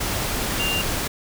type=tone in noise; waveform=sine; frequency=2791 Hz; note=F7; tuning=2 cents flat; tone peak=-23 dBFS; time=0.59-0.82 s; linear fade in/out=10 ms; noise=pink; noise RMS=-25 dBFS; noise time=0-1.08 s; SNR=-1 dB; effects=none